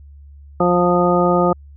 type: harmonic tone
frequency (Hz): 176.7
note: F3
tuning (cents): +21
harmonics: 1 / 2 / 3 / 4 / 5 / 7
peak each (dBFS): -18 / -18 / -18 / -21 / -23 / -20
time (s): 0.6-1.53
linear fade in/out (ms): 5
effects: added 71 Hz sine -38 dBFS peak until 1.76 s